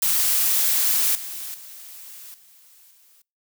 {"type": "noise with level steps", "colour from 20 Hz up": "blue", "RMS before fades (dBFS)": [-20, -33, -41, -52, -55], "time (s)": [0.02, 3.22], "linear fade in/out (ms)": 5, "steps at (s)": [1.15, 1.54, 2.34, 2.91], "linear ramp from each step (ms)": 2, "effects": ["noise-tail reverb RT60 0.3 s tail -25 dB re dry"]}